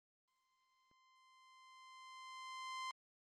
sawtooth tone with exponential growth, 1040 Hz, C6, 11 cents flat, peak -38 dBFS, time 0.28-2.91 s, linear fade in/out 1 ms, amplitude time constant 570 ms, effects low-pass 6000 Hz 12 dB/octave + Opus 24 kbps

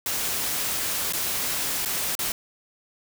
white noise with dropouts, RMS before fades -27 dBFS, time 0.06-2.32 s, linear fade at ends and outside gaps 1 ms, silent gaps 1.124-1.134 / 1.85-1.858 / 2.152-2.191 s, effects none

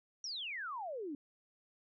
sine exponential sweep, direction down, 5860 to 270.6 Hz, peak -39 dBFS, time 0.24-1.15 s, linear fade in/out 2 ms, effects none

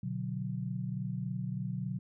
sine chord, B minor, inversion none, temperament equal, 123.47 / 146.83 / 185 Hz, B2 / D3 / F#3, 0 / 0 / 0 cents, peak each -37 / -39 / -37 dBFS, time 0.03-1.99 s, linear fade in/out 5 ms, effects none

